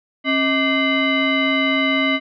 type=tone with frequency modulation; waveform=sine; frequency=1174.7 Hz; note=D6; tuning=in tune; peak=-15 dBFS; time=0.24-2.2 s; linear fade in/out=50 ms; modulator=904 Hz; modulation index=1.9; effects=none